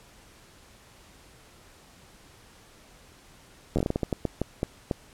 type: slowing click train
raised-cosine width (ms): 2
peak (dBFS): -12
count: 14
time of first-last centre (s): 3.76-4.912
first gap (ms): 11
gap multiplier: 1.31
effects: pink hiss -54 dBFS RMS until 5.13 s + low-pass 11000 Hz 12 dB/octave